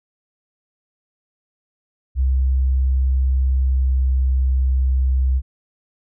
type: tone with pitch glide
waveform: sine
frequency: 65.41 to 65 Hz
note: C2 to C2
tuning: 0 to -11 cents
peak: -14 dBFS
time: 2.15-5.42 s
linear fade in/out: 50 ms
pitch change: -11 cents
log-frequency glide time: 3.63-3.96 s
effects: none